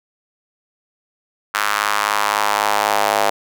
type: tone with high-pass filter sweep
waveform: square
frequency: 51.91 Hz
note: G#1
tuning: in tune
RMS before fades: -18 dBFS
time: 1.54-3.3 s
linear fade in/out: 5 ms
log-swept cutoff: 1300 to 690 Hz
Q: 2.3
effects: none